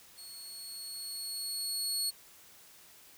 25% pulse tone with level ramp, 4358 Hz, C#8, 30 cents flat, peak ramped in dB -42 to -25 dBFS, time 0.17-2.11 s, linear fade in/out 20 ms, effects white hiss -57 dBFS RMS until 3.17 s

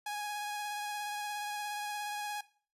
sawtooth tone with vibrato, 830.6 Hz, G#5, in tune, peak -32 dBFS, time 0.06-2.41 s, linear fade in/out 5 ms, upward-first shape sine, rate 17 Hz, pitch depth 16 cents each way, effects noise-tail reverb RT60 0.4 s tail -18 dB re dry + resampled to 32000 Hz

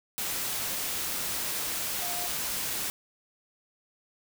sine tone in noise, 707 Hz, F5, 21 cents sharp, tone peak -38 dBFS, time 2.02-2.27 s, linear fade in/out 0 ms, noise white, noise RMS -32 dBFS, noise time 0.18-2.9 s, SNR -9 dB, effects none

